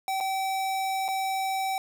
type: tone with dropouts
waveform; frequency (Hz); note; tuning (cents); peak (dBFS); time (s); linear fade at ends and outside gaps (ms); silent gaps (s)
square; 769; G5; -33; -27; 0.08-1.78; 1; 0.203-0.208 / 1.081-1.086
effects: none